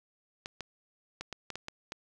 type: clicks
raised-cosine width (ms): 0.2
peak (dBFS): -21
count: 8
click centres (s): 0.459 / 0.607 / 1.21 / 1.327 / 1.503 / 1.556 / 1.684 / 1.921
effects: none